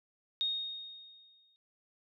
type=tone with exponential decay; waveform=sine; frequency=3717 Hz; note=A#7; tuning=6 cents flat; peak=-28 dBFS; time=0.41-1.56 s; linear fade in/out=0 ms; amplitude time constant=250 ms; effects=none